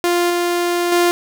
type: tone with level steps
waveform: sawtooth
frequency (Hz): 349.2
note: F4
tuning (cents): 0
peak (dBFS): -10 / -12 / -8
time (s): 0.04-1.11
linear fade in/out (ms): 0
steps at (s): 0.3 / 0.92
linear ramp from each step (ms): 2
effects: none